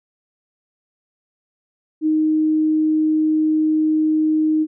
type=tone; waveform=sine; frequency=311.1 Hz; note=D#4; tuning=in tune; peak=-14 dBFS; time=2.01-4.67 s; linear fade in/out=50 ms; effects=none